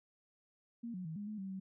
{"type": "tone with pitch steps", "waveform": "sine", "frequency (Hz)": [233.8, 183, 159.8, 205.2, 213.4, 192.6, 190.5], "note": ["A#3", "F#3", "D#3", "G#3", "G#3", "G3", "G3"], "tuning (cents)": [5, -19, 47, -21, 47, -30, -49], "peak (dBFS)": -40, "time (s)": [0.83, 1.6], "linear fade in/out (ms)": 10, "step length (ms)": 110, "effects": []}